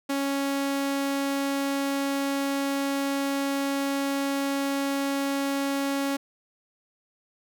sawtooth tone, 277.2 Hz, C#4, in tune, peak -21 dBFS, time 0.09-6.17 s, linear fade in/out 10 ms, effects none

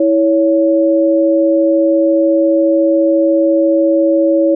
sine tone pair together, 326.8 / 559 Hz, E4 / C#5, -15 / +14 cents, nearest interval major sixth, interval 929 cents, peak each -11 dBFS, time 0-4.55 s, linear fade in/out 5 ms, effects none

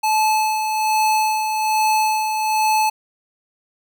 square tone with tremolo, 866 Hz, A5, 28 cents flat, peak -15 dBFS, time 0.03-2.9 s, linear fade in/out 10 ms, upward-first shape sine, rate 1.2 Hz, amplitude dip 45%, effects none

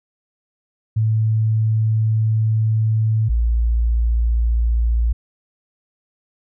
sine tone pair in turn, 110 / 57.5 Hz, A2 / A#1, 0 / -23 cents, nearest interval major seventh, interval 1123 cents, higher first, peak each -14 dBFS, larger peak neither, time 0.96-3.29 / 3.29-5.13 s, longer first, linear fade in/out 10 ms, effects none

